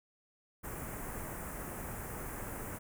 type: band-stop noise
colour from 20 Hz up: pink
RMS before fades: -42 dBFS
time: 0.63-2.79 s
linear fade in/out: 20 ms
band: 2000 to 8000 Hz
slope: 24 dB/octave
effects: none